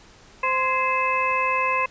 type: harmonic tone with a mistuned harmonic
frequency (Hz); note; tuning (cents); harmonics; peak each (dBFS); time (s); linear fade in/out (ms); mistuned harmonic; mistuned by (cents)
520; C5; -11; 1 / 2 / 3 / 4 / 5; -29 / -22 / -35 / -29 / -25; 0.43-1.86; 5; 3; +120
effects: pink hiss -50 dBFS RMS until 1.9 s + resampled to 16000 Hz